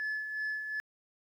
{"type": "tone with tremolo", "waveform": "sine", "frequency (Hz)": 1723, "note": "A6", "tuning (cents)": -37, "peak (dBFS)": -29, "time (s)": [0, 0.8], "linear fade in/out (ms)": 0, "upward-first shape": "sine", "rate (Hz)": 2.7, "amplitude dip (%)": 55, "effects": ["tanh soft clip ceiling -30 dBFS", "11-bit"]}